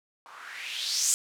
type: noise with low-pass filter sweep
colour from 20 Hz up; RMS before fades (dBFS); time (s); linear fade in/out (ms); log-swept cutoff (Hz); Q
violet; -31; 0.26-1.14; 0; 950 to 7800; 3.5
effects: none